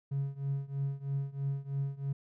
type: tone with tremolo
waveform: triangle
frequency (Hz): 138.59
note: C#3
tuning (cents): 0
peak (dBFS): -25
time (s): 0.11-2.13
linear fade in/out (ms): 10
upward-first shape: triangle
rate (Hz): 3.1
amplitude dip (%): 95
effects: tanh soft clip ceiling -25 dBFS